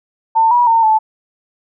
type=tone with pitch steps; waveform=sine; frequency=898 / 967 / 911 / 873 Hz; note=A5 / B5 / A#5 / A5; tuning=+35 / -37 / -40 / -14 cents; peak=-8 dBFS; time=0.35-0.99 s; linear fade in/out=20 ms; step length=160 ms; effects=none